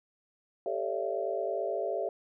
sine tone cluster, 393.3 / 442.7 / 552 / 601 / 675 Hz, G4 / A4 / C#5 / D5 / E5, +6 / +11 / -7 / +40 / +41 cents, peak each -36 / -37 / -36 / -38 / -34 dBFS, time 0.66-2.09 s, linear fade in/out 2 ms, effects none

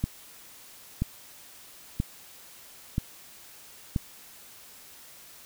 click train, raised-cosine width 5 ms, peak -13 dBFS, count 5, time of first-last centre 0.04-3.962 s, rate 1.02 Hz, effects white hiss -50 dBFS RMS until 5.45 s

